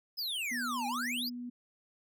square exponential two-way sweep, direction down then up, 5210 to 784 to 5210 Hz, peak -34 dBFS, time 0.17-1.3 s, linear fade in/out 20 ms, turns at 0.87 s
sine tone, 244 Hz, B3, 21 cents flat, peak -38 dBFS, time 0.51-1.5 s, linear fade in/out 10 ms
effects none

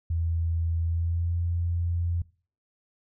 sine tone with pitch glide, 83 to 85.78 Hz, E2 to F2, +12 to -31 cents, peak -24 dBFS, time 0.1-2.22 s, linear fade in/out 5 ms, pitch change +57 cents, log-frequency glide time 0.83-1.36 s, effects noise-tail reverb RT60 0.4 s tail -21 dB re dry

